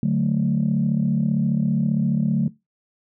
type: chord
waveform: sine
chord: D major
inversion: none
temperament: equal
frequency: 146.83 / 185 / 220 Hz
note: D3 / F#3 / A3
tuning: 0 / 0 / 0 cents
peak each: -21 dBFS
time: 0.03-2.48 s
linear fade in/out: 2 ms
effects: noise-tail reverb RT60 0.2 s tail -19 dB re dry + tanh soft clip ceiling -11 dBFS